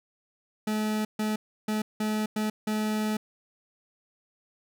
40% pulse tone bursts at uneven times, 214.6 Hz, A3, 43 cents flat, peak -25 dBFS, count 6, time 0.67-1.05 / 1.19-1.36 / 1.68-1.82 / 2-2.26 / 2.36-2.5 / 2.67-3.17 s, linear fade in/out 5 ms, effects none

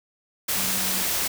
sine tone in noise, 189.2 Hz, F#3, 39 cents sharp, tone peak -36 dBFS, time 0.55-1.03 s, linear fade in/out 10 ms, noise white, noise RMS -25 dBFS, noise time 0.48-1.28 s, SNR -14 dB, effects none

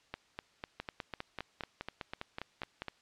two click trains, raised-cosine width 0.3 ms, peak -22 / -22 dBFS, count 11 / 12, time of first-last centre 0.8-2.82 / 0.14-2.883 s, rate 4.95 / 4.01 Hz, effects white hiss -67 dBFS RMS until 3.01 s + low-pass 5000 Hz 12 dB/octave

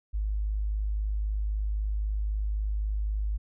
sine tone, 51.91 Hz, G#1, in tune, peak -26 dBFS, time 0.13-3.38 s, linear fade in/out 20 ms, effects none

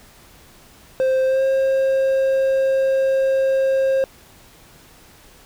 triangle tone with pitch glide, 523.3 to 534.3 Hz, C5 to C5, 0 to +36 cents, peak -13 dBFS, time 1-4.04 s, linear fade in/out 0 ms, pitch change +36 cents, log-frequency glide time 1.26-1.43 s, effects pink hiss -48 dBFS RMS until 5.45 s

